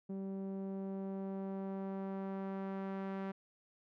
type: tone with low-pass filter sweep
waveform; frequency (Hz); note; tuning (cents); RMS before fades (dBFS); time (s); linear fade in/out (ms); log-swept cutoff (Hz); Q
sawtooth; 193.5; G3; -22; -41; 0.09-3.32; 10; 400 to 1700; 0.86
effects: none